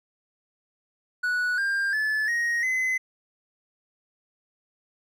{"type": "tone with pitch steps", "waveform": "triangle", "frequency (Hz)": [1473, 1597.1, 1731.6, 1877.4, 2036], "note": ["F#6", "G6", "A6", "A#6", "C7"], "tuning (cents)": [-8, 32, -28, 12, -48], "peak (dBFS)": -21, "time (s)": [1.23, 2.98], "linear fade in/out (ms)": 10, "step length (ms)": 350, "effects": []}